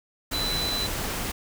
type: tone in noise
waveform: sine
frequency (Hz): 4000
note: B7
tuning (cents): +21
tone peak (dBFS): -27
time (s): 0.33-0.87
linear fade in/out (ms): 10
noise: pink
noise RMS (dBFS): -30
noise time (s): 0.31-1.32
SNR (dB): 0
effects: none